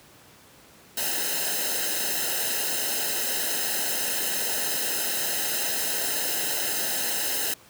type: noise with comb filter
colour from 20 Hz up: white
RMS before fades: -27 dBFS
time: 0.97-7.54 s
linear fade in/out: 5 ms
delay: 0.87 ms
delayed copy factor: -0.9
effects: pink hiss -52 dBFS RMS until 7.69 s + high-pass 100 Hz 12 dB/octave